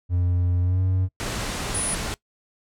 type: tone with pitch glide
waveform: triangle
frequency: 88.9 to 93.1 Hz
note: F2 to F#2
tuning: +31 to +11 cents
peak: -17 dBFS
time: 0.09-1.09 s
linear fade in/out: 50 ms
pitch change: +80 cents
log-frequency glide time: 0.6-0.81 s
type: low-pass noise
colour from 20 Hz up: pink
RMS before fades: -29 dBFS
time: 1.2-2.14 s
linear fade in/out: 0 ms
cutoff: 10000 Hz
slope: 24 dB/octave
type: tone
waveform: sine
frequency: 9800 Hz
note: D#9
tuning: 27 cents flat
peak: -24 dBFS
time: 1.74-1.95 s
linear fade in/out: 10 ms
effects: noise-tail reverb RT60 0.1 s tail -21 dB re dry